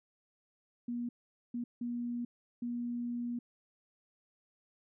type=tone bursts at uneven times; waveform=sine; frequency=240 Hz; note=B3; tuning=49 cents flat; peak=-34 dBFS; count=4; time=0.88-1.09 / 1.54-1.64 / 1.81-2.25 / 2.62-3.39 s; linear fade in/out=5 ms; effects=none